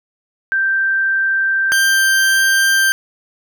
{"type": "tone pair in turn", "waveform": ["sine", "40% pulse"], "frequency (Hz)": [1568, 1574.7], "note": ["G6", "G6"], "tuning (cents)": [0, 7], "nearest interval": "unison", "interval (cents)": 7, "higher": "second", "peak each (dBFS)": [-13, -10], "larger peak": "second", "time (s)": [[0.52, 1.72], [1.72, 2.92]], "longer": "neither", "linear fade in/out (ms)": 0, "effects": []}